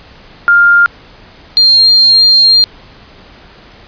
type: tone pair in turn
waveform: sine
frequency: 1402 / 4201 Hz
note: F6 / C8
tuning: +6 / +6 cents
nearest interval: octave + perfect fifth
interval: 1900 cents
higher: second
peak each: -3 dBFS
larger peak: neither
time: 0.48-0.86 / 1.57-2.64 s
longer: second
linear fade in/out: 0 ms
effects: pink hiss -38 dBFS RMS until 3.87 s + resampled to 11025 Hz